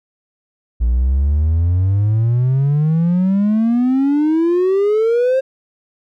triangle exponential sweep, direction up, 56.8 to 536 Hz, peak -9 dBFS, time 0.8-5.41 s, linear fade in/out 20 ms, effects tanh soft clip ceiling -6 dBFS

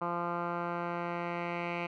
10% pulse tone with low-pass filter sweep, 172.8 Hz, F3, 18 cents flat, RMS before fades -35 dBFS, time 0.01-1.87 s, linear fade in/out 10 ms, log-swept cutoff 1200 to 2300 Hz, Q 3.5, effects none

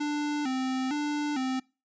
square tone with vibrato, 277.2 Hz, C#4, in tune, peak -28 dBFS, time 0-1.6 s, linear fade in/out 10 ms, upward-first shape square, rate 1.1 Hz, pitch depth 110 cents each way, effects noise-tail reverb RT60 0.3 s tail -23 dB re dry + resampled to 16000 Hz

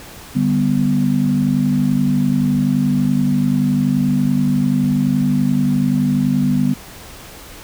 sine chord, G major, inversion second, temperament equal with one note detuned, 146.83 / 196 / 247.7 Hz, D3 / G3 / B3, 0 / 0 / +5 cents, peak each -19 / -18 / -16 dBFS, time 0.35-6.74 s, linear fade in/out 10 ms, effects pink hiss -37 dBFS RMS until 7.63 s

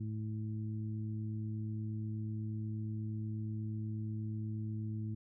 harmonic tone, 108.3 Hz, A2, 27 cents flat, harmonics 1 / 2 / 3, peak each -37 / -43 / -49 dBFS, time 0-5.15 s, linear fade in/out 10 ms, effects none

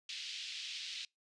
white band-pass noise, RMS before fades -44 dBFS, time 0.09-1.05 s, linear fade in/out 2 ms, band 2600 to 4500 Hz, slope 24 dB/octave, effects noise-tail reverb RT60 0.2 s tail -26 dB re dry + resampled to 22050 Hz

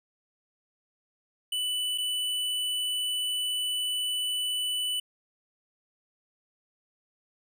square tone with dropouts, 2981 Hz, F#7, 12 cents sharp, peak -28 dBFS, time 1.52-5 s, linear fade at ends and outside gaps 5 ms, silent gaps 1.978-1.982 s, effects none

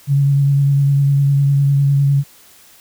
sine tone with vibrato, 140.1 Hz, C#3, 19 cents sharp, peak -10 dBFS, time 0.07-2.24 s, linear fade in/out 50 ms, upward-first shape triangle, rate 9.9 Hz, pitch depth 23 cents each way, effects white hiss -46 dBFS RMS until 2.8 s

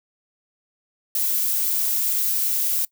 violet noise, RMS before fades -22 dBFS, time 1.15-2.85 s, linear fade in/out 2 ms, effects noise-tail reverb RT60 0.1 s tail -23 dB re dry

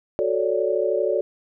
sine chord, D major seventh, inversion first, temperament equal, 370 / 440 / 554.4 / 587.3 Hz, F#4 / A4 / C#5 / D5, 0 / 0 / 0 / 0 cents, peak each -25 / -24 / -25 / -25 dBFS, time 0.19-1.21 s, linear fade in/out 0 ms, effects none

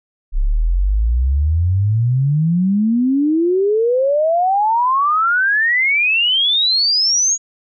sine exponential sweep, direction up, 32.01 to 6780 Hz, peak -12 dBFS, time 0.32-7.38 s, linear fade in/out 50 ms, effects none

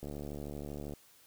click train, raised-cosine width 2 ms, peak -29 dBFS, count 67, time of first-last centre 0.03-0.937 s, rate 72.8 Hz, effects white hiss -62 dBFS RMS until 1.26 s

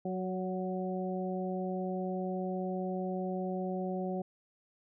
harmonic tone with a mistuned harmonic, 185 Hz, F#3, in tune, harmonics 1 / 2 / 3 / 4, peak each -35 / -38 / -40 / -41 dBFS, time 0.05-4.22 s, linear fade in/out 5 ms, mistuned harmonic 3, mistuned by +17 cents, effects none

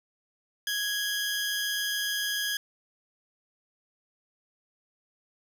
20% pulse tone pair together, 1661.2 / 3136 Hz, G#6 / G7, 0 / 0 cents, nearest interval major seventh, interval 1100 cents, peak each -24 / -30 dBFS, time 0.67-2.57 s, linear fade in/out 2 ms, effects none

